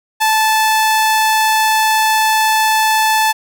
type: tone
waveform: sawtooth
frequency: 874 Hz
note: A5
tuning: 12 cents flat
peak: -7 dBFS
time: 0.2-3.33 s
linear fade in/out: 20 ms
effects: none